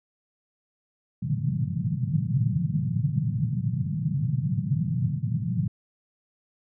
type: band-pass noise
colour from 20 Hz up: pink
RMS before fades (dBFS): -26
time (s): 1.22-5.68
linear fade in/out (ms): 5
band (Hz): 110 to 180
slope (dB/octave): 48
effects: none